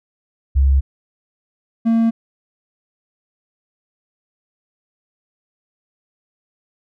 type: tone pair in turn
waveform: sine / triangle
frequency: 68 / 227.8 Hz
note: C#2 / A#3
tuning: -33 / -40 cents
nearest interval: octave + major sixth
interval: 2093 cents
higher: second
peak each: -10 dBFS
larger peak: neither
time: 0.55-0.81 / 1.85-2.11 s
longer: neither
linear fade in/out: 20 ms
effects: none